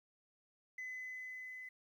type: tone with level ramp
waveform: sine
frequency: 2020 Hz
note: B6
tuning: 39 cents sharp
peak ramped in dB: -40 to -46 dBFS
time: 0.78-1.69 s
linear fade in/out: 5 ms
effects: tanh soft clip ceiling -40 dBFS + 12-bit